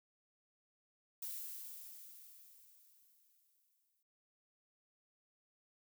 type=noise with exponential decay; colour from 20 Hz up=violet; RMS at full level=-43 dBFS; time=1.22-4.03 s; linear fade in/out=5 ms; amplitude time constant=610 ms; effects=none